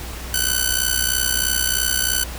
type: tone with amplitude modulation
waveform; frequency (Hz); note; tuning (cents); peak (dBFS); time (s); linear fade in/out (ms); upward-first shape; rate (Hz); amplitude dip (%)
5% pulse; 1506; F#6; +30; -3; 0.34-2.24; 2; sine; 63.1; 80
effects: added 60 Hz sine -30 dBFS peak until 2.38 s + pink hiss -34 dBFS RMS until 2.38 s